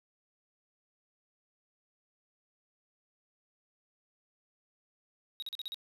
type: tone bursts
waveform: triangle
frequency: 3800 Hz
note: A#7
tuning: 33 cents sharp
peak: -35 dBFS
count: 6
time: 5.4-5.744 s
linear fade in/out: 0 ms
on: 24 ms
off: 40 ms
effects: none